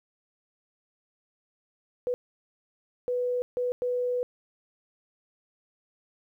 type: tone bursts at uneven times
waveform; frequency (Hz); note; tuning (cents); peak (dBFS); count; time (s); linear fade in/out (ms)
sine; 493.9; B4; 0; -25; 4; 2.07-2.14 / 3.08-3.42 / 3.57-3.72 / 3.82-4.23; 0
effects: 11-bit